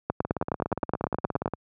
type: two click trains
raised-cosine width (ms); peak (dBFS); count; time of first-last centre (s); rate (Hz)
1; -15 / -10; 23 / 14; 0.25-1.537 / 0.1-1.458; 17.1 / 9.57
effects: high-pass 80 Hz 12 dB/octave